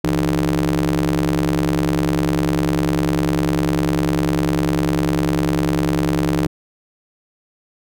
sawtooth ring-modulated tone, 70 Hz, C#2, 18 cents sharp, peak -9 dBFS, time 0.04-6.47 s, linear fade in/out 5 ms, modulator 235 Hz, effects none

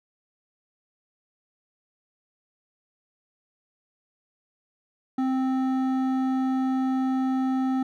sine tone with hard clipping, 261.6 Hz, C4, in tune, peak -24 dBFS, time 5.18-7.83 s, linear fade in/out 5 ms, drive 10 dB, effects none

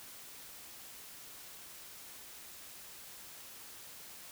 silence, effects white hiss -51 dBFS RMS until 4.31 s

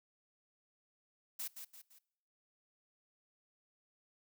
blue noise with echo, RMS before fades -41 dBFS, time 1.39-1.48 s, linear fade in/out 10 ms, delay 170 ms, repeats 3, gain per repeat -7 dB, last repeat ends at 1.99 s, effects noise-tail reverb RT60 0.8 s tail -23 dB re dry

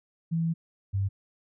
sine tone pair in turn, 165 / 98.11 Hz, E3 / G2, +2 / +2 cents, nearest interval major sixth, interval 900 cents, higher first, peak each -24 dBFS, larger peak neither, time 0.31-0.54 / 0.93-1.09 s, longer first, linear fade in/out 20 ms, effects none

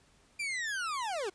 40% pulse linear sweep, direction down, 2400 to 349.2 Hz, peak -32 dBFS, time 0.39-1.3 s, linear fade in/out 10 ms, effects pink hiss -65 dBFS RMS until 1.34 s + resampled to 22050 Hz

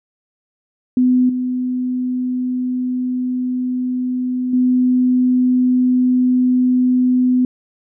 sine tone with level steps, 251.8 Hz, B3, 34 cents sharp, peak -10 / -17 / -11 dBFS, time 0.97-7.45 s, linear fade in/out 2 ms, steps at 1.29 / 4.53 s, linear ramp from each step 5 ms, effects none

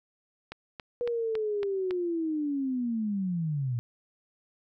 click train, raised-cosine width 0.3 ms, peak -22 dBFS, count 6, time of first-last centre 0.52-1.909 s, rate 3.6 Hz
sine linear sweep, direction down, 485.7 to 115.2 Hz, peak -27 dBFS, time 1.01-3.79 s, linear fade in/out 0 ms
effects none

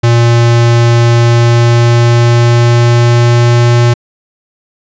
square tone with pitch glide, 118 to 119.58 Hz, A#2 to A#2, +22 to +45 cents, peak -5 dBFS, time 0.03-3.94 s, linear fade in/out 10 ms, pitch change +23 cents, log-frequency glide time 1.14-3.76 s, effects resampled to 16000 Hz

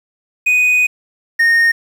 triangle tone pair in turn, 2489 / 1846.4 Hz, D#7 / A#6, 0 / -17 cents, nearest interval perfect fourth, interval 517 cents, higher first, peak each -8 / -7 dBFS, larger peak second, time 0.46-0.87 / 1.39-1.72 s, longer first, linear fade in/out 10 ms, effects 7-bit

